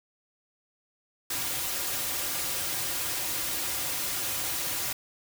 white noise with comb filter, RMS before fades -31 dBFS, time 1.3-4.93 s, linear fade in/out 5 ms, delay 4.6 ms, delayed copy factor -0.6, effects none

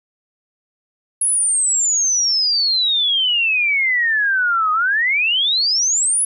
sine exponential two-way sweep, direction down then up, 10600 to 1234 to 10600 Hz, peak -14 dBFS, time 1.21-6.25 s, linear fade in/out 5 ms, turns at 4.72 s, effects none

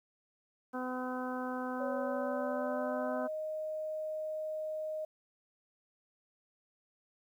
harmonic tone, 253.7 Hz, B3, 47 cents sharp, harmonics 1 / 2 / 3 / 4 / 5 / 6, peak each -38 / -41 / -43 / -44 / -45 / -46 dBFS, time 0.73-3.28 s, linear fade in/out 20 ms
sine tone with pitch glide, 554 to 621.8 Hz, C#5 to D#5, -1 to -1 cents, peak -35 dBFS, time 1.8-5.05 s, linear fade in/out 5 ms, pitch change +200 cents, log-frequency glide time 2-3.18 s
effects 11-bit

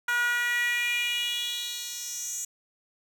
10% pulse tone with high-pass filter sweep, 481.3 Hz, B4, 45 cents flat, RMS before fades -29 dBFS, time 0.08-2.45 s, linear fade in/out 5 ms, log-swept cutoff 1300 to 6900 Hz, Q 4.4, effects none

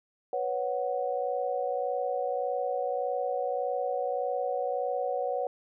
sine chord, B suspended second, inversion none, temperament just, 493.9 / 555.6 / 740.8 Hz, B4 / C#5 / F#5, 0 / +4 / +2 cents, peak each -32 dBFS, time 0.33-5.47 s, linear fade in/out 2 ms, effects none

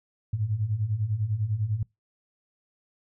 sine beating tone pair, 100.1 / 110.1 Hz, G2 / A2, +37 / +2 cents, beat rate 10 Hz, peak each -30 / -26 dBFS, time 0.33-1.83 s, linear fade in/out 5 ms, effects noise-tail reverb RT60 0.2 s tail -25 dB re dry

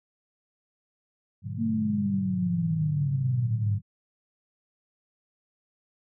sine chord, G# half-diminished seventh, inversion none, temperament just, 103.83 / 124.59 / 149.51 / 186.89 Hz, G#2 / B2 / D3 / F#3, 0 / +16 / +31 / +18 cents, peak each -34 / -38 / -38 / -40 dBFS, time 1.42-3.82 s, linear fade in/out 50 ms
sine linear sweep, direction down, 230 to 98 Hz, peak -24 dBFS, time 1.57-3.8 s, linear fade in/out 50 ms
effects none

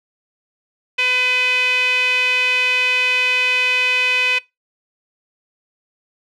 sawtooth tone with band-pass filter, 503 Hz, B4, 32 cents sharp, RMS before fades -17 dBFS, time 0.98-4.39 s, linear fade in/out 10 ms, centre 2600 Hz, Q 6.9, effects noise-tail reverb RT60 0.2 s tail -22 dB re dry

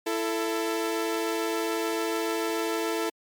sawtooth tone pair together, 333.6 / 442.5 Hz, E4 / A4, +21 / +10 cents, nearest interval perfect fourth, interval 489 cents, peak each -25 dBFS, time 0.06-3.1 s, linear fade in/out 10 ms, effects MP3 96 kbps

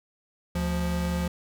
square tone pair together, 73.75 / 175.4 Hz, D2 / F3, +8 / +8 cents, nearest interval octave + minor third, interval 1500 cents, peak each -30 / -28 dBFS, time 0.55-1.28 s, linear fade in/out 5 ms, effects none

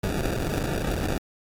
pink noise with sample-and-hold, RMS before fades -27 dBFS, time 0.03-1.18 s, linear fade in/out 5 ms, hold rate 1050 Hz, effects AAC 48 kbps

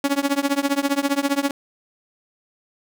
sawtooth tone with tremolo, 280.4 Hz, C#4, 20 cents sharp, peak -11 dBFS, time 0.04-1.51 s, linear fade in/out 2 ms, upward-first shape triangle, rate 15 Hz, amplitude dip 100%, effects none

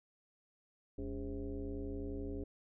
sine tone with frequency modulation, 158.6 Hz, D#3, 33 cents sharp, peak -38 dBFS, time 0.98-2.44 s, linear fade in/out 5 ms, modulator 123 Hz, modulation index 2.4, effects none

